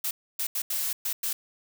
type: noise bursts at uneven times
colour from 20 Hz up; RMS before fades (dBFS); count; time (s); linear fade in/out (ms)
blue; -29; 6; 0.04-0.11 / 0.39-0.47 / 0.55-0.62 / 0.7-0.93 / 1.05-1.13 / 1.23-1.33; 5
effects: none